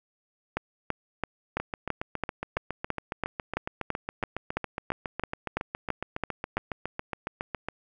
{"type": "two click trains", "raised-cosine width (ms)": 0.5, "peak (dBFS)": [-16, -12], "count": [45, 19], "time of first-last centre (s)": [[1.6, 7.686], [0.57, 6.57]], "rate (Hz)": [7.23, 3], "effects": []}